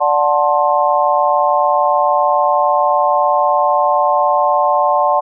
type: chord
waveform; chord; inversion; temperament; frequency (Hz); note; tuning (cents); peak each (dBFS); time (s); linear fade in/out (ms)
sine; D dominant seventh; none; just; 587.3 / 734.2 / 881 / 1057.2; D5 / F#5 / A5 / C6; 0 / -14 / +2 / +18; -16; 0-5.21; 20
effects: none